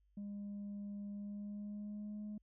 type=tone with pitch glide; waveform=sine; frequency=203.2 to 210 Hz; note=G#3 to G#3; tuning=-38 to +19 cents; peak=-40 dBFS; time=0.17-2.38 s; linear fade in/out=5 ms; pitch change=+57 cents; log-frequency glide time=1.11-2.23 s; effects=tanh soft clip ceiling -41 dBFS + added 50 Hz sine -70 dBFS peak until 2.42 s